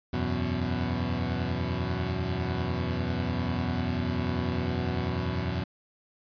20% pulse chord, E suspended second, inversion none, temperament equal, 82.41 / 92.5 / 123.47 Hz, E2 / F#2 / B2, 0 / 0 / 0 cents, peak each -27 dBFS, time 0.13-5.64 s, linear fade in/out 5 ms, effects resampled to 11025 Hz

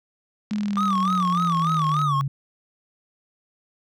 sine linear sweep, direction down, 211.8 to 136.6 Hz, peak -22 dBFS, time 0.51-2.28 s, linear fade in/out 5 ms
click train, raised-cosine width 0.2 ms, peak -20 dBFS, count 62, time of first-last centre 0.51-2.016 s, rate 40.5 Hz
triangle tone with vibrato, 1174.7 Hz, D6, in tune, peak -19 dBFS, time 0.77-2.21 s, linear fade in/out 0 ms, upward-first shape sine, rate 3.4 Hz, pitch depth 150 cents each way
effects none

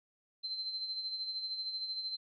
sine tone with tremolo, 4100 Hz, C8, 36 cents flat, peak -34 dBFS, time 0.43-2.17 s, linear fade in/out 20 ms, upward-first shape sine, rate 13 Hz, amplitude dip 50%, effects none

